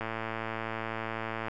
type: click train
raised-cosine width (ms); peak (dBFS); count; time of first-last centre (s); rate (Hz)
0.5; -19; 166; 0.01-1.483; 112
effects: none